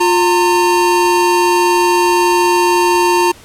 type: tone pair together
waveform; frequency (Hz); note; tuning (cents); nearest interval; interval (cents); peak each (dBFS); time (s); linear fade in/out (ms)
square; 353.2 / 914; F4 / A#5; +20 / -34; octave + major third; 1646; -13; 0-3.32; 10
effects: pink hiss -40 dBFS RMS until 3.44 s + low-pass 12000 Hz 12 dB/octave